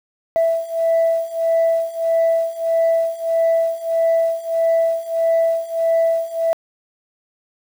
sine beating tone pair, 659.3 / 660.9 Hz, E5 / E5, 0 / +4 cents, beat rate 1.6 Hz, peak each -18 / -16 dBFS, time 0.36-6.53 s, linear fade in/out 0 ms, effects tanh soft clip ceiling -10 dBFS + 7-bit

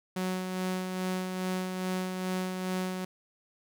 sawtooth tone with tremolo, 185 Hz, F#3, in tune, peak -25 dBFS, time 0.16-3.05 s, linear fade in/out 5 ms, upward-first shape sine, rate 2.4 Hz, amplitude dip 40%, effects none

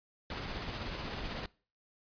pink noise with tremolo, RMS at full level -38 dBFS, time 0.3-1.46 s, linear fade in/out 2 ms, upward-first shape sine, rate 16 Hz, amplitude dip 30%, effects noise-tail reverb RT60 0.4 s tail -23 dB re dry + resampled to 11025 Hz

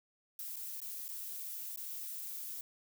violet noise with dropouts, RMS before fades -43 dBFS, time 0.39-2.61 s, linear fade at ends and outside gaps 2 ms, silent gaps 0.56-0.565 / 0.803-0.817 / 1.082-1.088 / 1.761-1.773 s, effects none

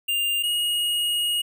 square tone pair in turn, 2800 / 2877 Hz, F7 / F#7, +4 / -49 cents, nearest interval unison, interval 47 cents, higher second, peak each -22 dBFS, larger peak neither, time 0.08-0.43 / 0.43-1.42 s, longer second, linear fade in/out 10 ms, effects none

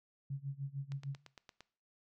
sine tone with tremolo, 138.59 Hz, C#3, in tune, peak -35 dBFS, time 0.3-1.17 s, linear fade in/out 5 ms, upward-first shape sine, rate 6.6 Hz, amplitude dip 95%
click train, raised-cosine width 0.2 ms, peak -34 dBFS, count 7, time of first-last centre 0.92-1.606 s, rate 8.74 Hz
effects noise-tail reverb RT60 0.5 s tail -20 dB re dry

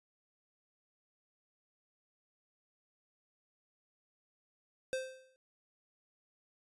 square tone with exponential decay, 521 Hz, C5, 7 cents flat, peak -32 dBFS, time 4.93-5.36 s, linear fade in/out 0 ms, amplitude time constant 92 ms, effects resampled to 24000 Hz

